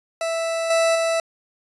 40% pulse tone with level steps, 659.3 Hz, E5, in tune, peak -21 / -15 / -18 dBFS, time 0.21-1.2 s, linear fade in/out 2 ms, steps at 0.7 / 0.95 s, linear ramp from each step 5 ms, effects resampled to 24000 Hz

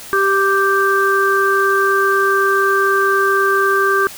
harmonic tone, 392 Hz, G4, in tune, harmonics 1 / 3 / 4, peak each -16 / -16 / -16 dBFS, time 0.13-4.07 s, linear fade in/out 0 ms, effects white hiss -34 dBFS RMS until 4.17 s

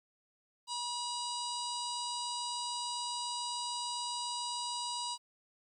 harmonic tone, 967 Hz, B5, 37 cents flat, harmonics 1 / 3 / 4 / 5 / 6 / 7 / 8 / 9, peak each -39 / -45 / -43 / -42 / -52 / -54 / -48 / -46 dBFS, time 0.67-5.18 s, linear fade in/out 50 ms, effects 12-bit

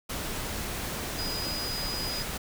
sine tone in noise, 4945 Hz, D#8, 12 cents flat, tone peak -33 dBFS, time 1.18-2.23 s, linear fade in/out 10 ms, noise pink, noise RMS -34 dBFS, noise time 0.09-2.38 s, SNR -2 dB, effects none

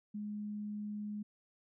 sine tone, 208.8 Hz, G#3, 10 cents sharp, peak -38 dBFS, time 0.14-1.23 s, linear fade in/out 10 ms, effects none

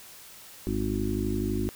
harmonic tone with a mistuned harmonic, 51.91 Hz, G#1, in tune, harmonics 1 / 2 / 4 / 5 / 6 / 7, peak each -33 / -33 / -33 / -33 / -33 / -33 dBFS, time 0.67-1.69 s, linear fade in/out 0 ms, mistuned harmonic 1, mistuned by +19 cents, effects white hiss -48 dBFS RMS until 1.75 s

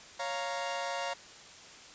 sawtooth chord, Bb minor, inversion first, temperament equal, 554.4 / 698.5 / 932.3 Hz, Db5 / F5 / Bb5, 0 / 0 / 0 cents, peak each -34 dBFS, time 0.19-1.14 s, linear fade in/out 10 ms, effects white hiss -51 dBFS RMS until 1.94 s + resampled to 16000 Hz

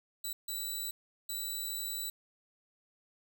10% pulse tone bursts at uneven times, 3951 Hz, B7, in tune, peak -28 dBFS, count 3, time 0.24-0.33 / 0.48-0.91 / 1.29-2.1 s, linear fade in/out 5 ms, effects none

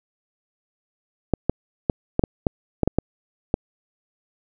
clicks, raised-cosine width 2 ms, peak -4 dBFS, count 10, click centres 1.337 / 1.496 / 1.898 / 2.194 / 2.238 / 2.468 / 2.833 / 2.876 / 2.986 / 3.541 s, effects none

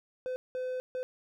triangle tone bursts at uneven times, 509 Hz, C5, 48 cents flat, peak -30 dBFS, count 3, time 0.26-0.36 / 0.55-0.8 / 0.95-1.03 s, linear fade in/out 0 ms, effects none

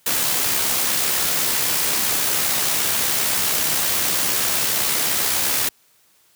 white noise with amplitude modulation, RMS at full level -19 dBFS, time 0.06-5.69 s, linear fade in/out 5 ms, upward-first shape sine, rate 67.9 Hz, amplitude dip 30%, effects white hiss -58 dBFS RMS until 6.35 s + high-pass 80 Hz 12 dB/octave

